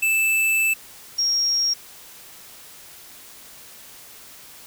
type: tone pair in turn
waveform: square / sine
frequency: 2637 / 5588 Hz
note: E7 / F8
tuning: 0 / 0 cents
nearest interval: octave + minor second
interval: 1300 cents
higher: second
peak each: -18 dBFS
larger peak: neither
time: 0.02-0.74 / 1.18-1.74 s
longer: first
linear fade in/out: 10 ms
effects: white hiss -44 dBFS RMS until 4.66 s